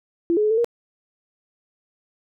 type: tone with pitch steps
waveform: sine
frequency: 338.8 / 422.5 / 426.8 / 444.2 / 472 Hz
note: E4 / G#4 / G#4 / A4 / A#4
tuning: +48 / +30 / +47 / +16 / +22 cents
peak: -16 dBFS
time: 0.3-0.645 s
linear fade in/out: 0 ms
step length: 69 ms
effects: none